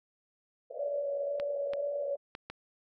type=band-pass noise; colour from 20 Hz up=pink; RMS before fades=-43 dBFS; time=0.7-2.17 s; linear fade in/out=10 ms; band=470 to 670 Hz; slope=96 dB/octave
type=tone with vibrato; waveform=sine; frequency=569 Hz; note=C#5; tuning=45 cents sharp; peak=-31 dBFS; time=0.79-2.16 s; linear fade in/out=5 ms; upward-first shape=square; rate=2 Hz; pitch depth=12 cents each way
type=clicks; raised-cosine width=0.3 ms; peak=-24 dBFS; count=4; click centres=1.399 / 1.735 / 2.351 / 2.5 s
effects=none